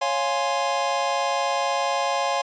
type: chord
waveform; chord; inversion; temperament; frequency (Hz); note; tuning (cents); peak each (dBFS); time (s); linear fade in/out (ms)
square; Db major seventh; none; equal; 554.4 / 698.5 / 830.6 / 1046.5; Db5 / F5 / Ab5 / C6; 0 / 0 / 0 / 0; -28; 0.01-2.42; 10
effects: resampled to 16000 Hz